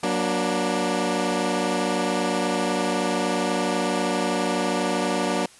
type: chord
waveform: 15% pulse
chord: Gb augmented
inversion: none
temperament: equal with one note detuned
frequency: 185 / 237.2 / 293.7 Hz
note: Gb3 / Bb3 / D4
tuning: 0 / +30 / 0 cents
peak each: -20 dBFS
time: 0.03-5.46 s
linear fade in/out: 5 ms
effects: white hiss -50 dBFS RMS until 5.59 s + resampled to 24000 Hz